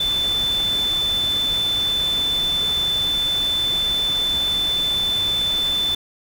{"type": "tone in noise", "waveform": "sine", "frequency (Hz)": 3520, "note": "A7", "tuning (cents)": 0, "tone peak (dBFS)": -18, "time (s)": [0, 5.95], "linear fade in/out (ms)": 5, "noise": "pink", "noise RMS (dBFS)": -32, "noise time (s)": [0, 5.95], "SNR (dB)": 11, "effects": []}